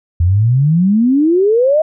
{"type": "exponential sweep", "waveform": "sine", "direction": "up", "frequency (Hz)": [82.3, 642], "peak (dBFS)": -8, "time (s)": [0.2, 1.82], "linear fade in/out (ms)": 5, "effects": []}